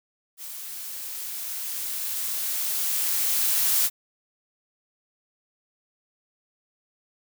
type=noise with level ramp; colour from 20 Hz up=blue; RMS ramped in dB=-38 to -21 dBFS; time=0.37-3.9 s; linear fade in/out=50 ms; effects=none